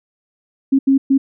sine tone bursts at uneven times, 270.7 Hz, C#4, 41 cents flat, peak -9 dBFS, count 3, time 0.72-0.79 / 0.87-0.98 / 1.1-1.18 s, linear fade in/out 10 ms, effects none

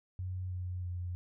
sine tone with pitch steps, 92 / 90.47 / 88.97 Hz, F#2 / F#2 / F2, -9 / -38 / +33 cents, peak -35 dBFS, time 0.19-1.15 s, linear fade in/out 0 ms, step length 320 ms, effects none

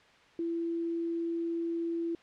sine tone, 335.4 Hz, E4, 30 cents sharp, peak -30 dBFS, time 0.39-2.15 s, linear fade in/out 2 ms, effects white hiss -59 dBFS RMS until 2.22 s + low-pass 3000 Hz 12 dB/octave

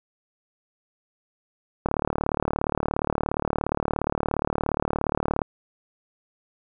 click train, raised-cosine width 1 ms, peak -9 dBFS, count 133, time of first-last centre 1.86-5.418 s, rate 37.1 Hz, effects none

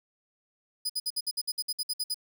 sawtooth tone bursts, 4978 Hz, D#8, in tune, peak -25 dBFS, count 13, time 0.85-2.144 s, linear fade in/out 10 ms, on 46 ms, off 58 ms, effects none

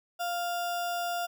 sine tone with sample-and-hold, 698.5 Hz, F5, in tune, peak -29 dBFS, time 0.19-1.27 s, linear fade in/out 20 ms, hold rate 2100 Hz, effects none

